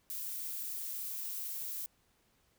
violet noise, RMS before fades -40 dBFS, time 0.1-1.86 s, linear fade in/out 0 ms, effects pink hiss -72 dBFS RMS until 2.58 s

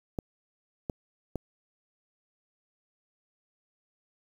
clicks, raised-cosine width 2 ms, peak -18 dBFS, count 3, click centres 0.188 / 0.898 / 1.357 s, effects 8-bit

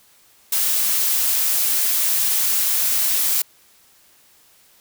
blue noise, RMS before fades -19 dBFS, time 0.52-3.42 s, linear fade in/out 5 ms, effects white hiss -54 dBFS RMS until 4.8 s

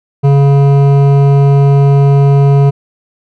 sine tone with hard clipping, 140 Hz, C#3, 18 cents sharp, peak -6 dBFS, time 0.23-2.71 s, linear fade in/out 20 ms, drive 12 dB, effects none

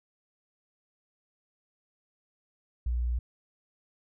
sine tone, 60 Hz, B1, 49 cents flat, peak -26 dBFS, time 2.86-3.19 s, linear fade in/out 5 ms, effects none

